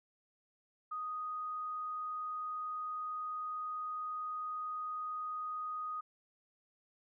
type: tone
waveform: sine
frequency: 1244.5 Hz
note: D#6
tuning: in tune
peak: -37 dBFS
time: 0.91-6.01 s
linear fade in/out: 10 ms
effects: none